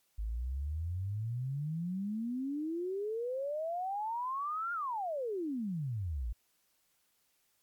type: exponential two-way sweep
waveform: sine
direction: up then down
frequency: 51.3 to 1426 to 51.3 Hz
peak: -33 dBFS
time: 0.18-6.33 s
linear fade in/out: 10 ms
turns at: 4.73 s
effects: white hiss -74 dBFS RMS until 7.62 s + MP3 96 kbps